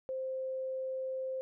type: tone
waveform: sine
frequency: 523.3 Hz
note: C5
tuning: in tune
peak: -34 dBFS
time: 0.09-1.41 s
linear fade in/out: 0 ms
effects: none